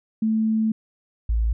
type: tone pair in turn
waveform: sine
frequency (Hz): 220 / 55.83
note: A3 / A1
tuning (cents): 0 / +26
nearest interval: 2 octaves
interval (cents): 2374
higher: first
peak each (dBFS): -18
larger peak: neither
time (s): 0.22-0.72 / 1.29-1.53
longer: first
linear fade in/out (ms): 5
effects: none